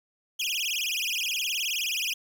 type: tone with vibrato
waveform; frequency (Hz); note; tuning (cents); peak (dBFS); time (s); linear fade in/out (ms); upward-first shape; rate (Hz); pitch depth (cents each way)
30% pulse; 2854; F7; +37; -24; 0.39-2.14; 10; sine; 19; 290
effects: 9-bit